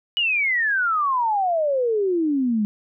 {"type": "exponential sweep", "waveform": "sine", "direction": "down", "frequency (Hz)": [2960, 203.7], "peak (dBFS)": -18, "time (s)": [0.17, 2.65], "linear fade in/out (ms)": 0, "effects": []}